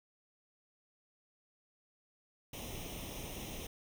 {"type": "noise with comb filter", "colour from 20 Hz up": "pink", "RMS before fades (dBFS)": -44, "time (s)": [2.53, 3.67], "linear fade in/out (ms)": 5, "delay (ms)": 0.33, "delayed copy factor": 0.75, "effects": []}